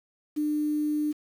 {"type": "tone with quantisation", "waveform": "sine", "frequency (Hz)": 300, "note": "D4", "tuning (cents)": 37, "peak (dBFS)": -24, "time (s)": [0.36, 1.13], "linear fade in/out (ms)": 20, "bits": 8, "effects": []}